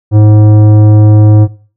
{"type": "tone with tanh clipping", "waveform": "triangle", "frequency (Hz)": 106.2, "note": "G#2", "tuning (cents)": 39, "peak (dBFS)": -3, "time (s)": [0.11, 1.48], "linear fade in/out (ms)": 50, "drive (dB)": 17, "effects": ["noise-tail reverb RT60 0.4 s tail -18 dB re dry"]}